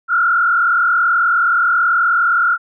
sine tone with frequency modulation, 1394 Hz, F6, 4 cents flat, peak -11 dBFS, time 0.08-2.58 s, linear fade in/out 50 ms, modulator 38.8 Hz, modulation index 1.5, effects none

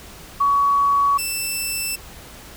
sine / 10% pulse tone pair in turn, 1125 / 2662 Hz, C#6 / E7, +25 / +16 cents, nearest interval octave + minor third, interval 1491 cents, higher second, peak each -14 dBFS, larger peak neither, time 0.4-1.18 / 1.18-1.96 s, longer neither, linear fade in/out 10 ms, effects added 60 Hz sine -46 dBFS peak until 2.56 s + pink hiss -41 dBFS RMS until 2.56 s

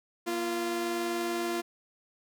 sawtooth tone pair together, 237.1 / 345.4 Hz, A#3 / F4, +30 / -19 cents, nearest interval perfect fifth, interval 651 cents, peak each -34 / -26 dBFS, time 0.26-1.62 s, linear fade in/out 20 ms, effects none

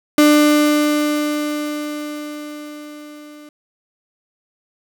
35% pulse tone with level ramp, 298 Hz, D4, 25 cents sharp, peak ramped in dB -6 to -36 dBFS, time 0.18-3.49 s, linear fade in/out 2 ms, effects none

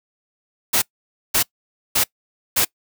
white noise bursts, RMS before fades -17 dBFS, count 4, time 0.73-2.65 s, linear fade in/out 10 ms, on 90 ms, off 520 ms, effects noise-tail reverb RT60 0.1 s tail -24 dB re dry

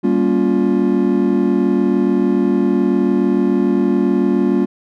triangle chord, G half-diminished seventh, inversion none, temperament just, 196 / 235.2 / 282.2 / 352.8 Hz, G3 / Bb3 / Db4 / F4, 0 / +16 / +31 / +18 cents, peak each -16 dBFS, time 0.03-4.66 s, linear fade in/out 20 ms, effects none

